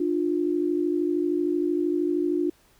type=tone pair together; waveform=sine; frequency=299.8 / 352.8 Hz; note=D4 / F4; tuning=+36 / +18 cents; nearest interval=minor third; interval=282 cents; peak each=-25 / -24 dBFS; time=0-2.5 s; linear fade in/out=5 ms; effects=pink hiss -60 dBFS RMS until 2.79 s